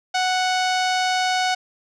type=tone with low-pass filter; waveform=sawtooth; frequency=740 Hz; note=F#5; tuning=in tune; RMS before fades=-21 dBFS; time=0.14-1.55 s; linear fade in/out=10 ms; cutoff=5300 Hz; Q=1.6; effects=none